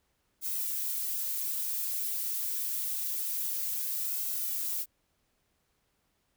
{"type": "noise with flanger", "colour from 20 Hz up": "violet", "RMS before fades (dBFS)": -33, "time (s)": [0.41, 4.86], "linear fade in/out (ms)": 50, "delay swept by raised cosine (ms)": [1.7, 6], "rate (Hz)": 0.26, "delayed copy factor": -0.6, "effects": ["pink hiss -75 dBFS RMS until 6.36 s"]}